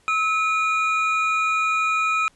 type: tone pair together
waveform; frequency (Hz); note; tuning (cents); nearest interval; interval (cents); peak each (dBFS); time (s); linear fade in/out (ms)
triangle; 1294 / 2443; E6 / D#7; -32 / -32; major seventh; 1100; -19 / -21; 0.08-2.28; 0
effects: pink hiss -59 dBFS RMS until 2.35 s + resampled to 24000 Hz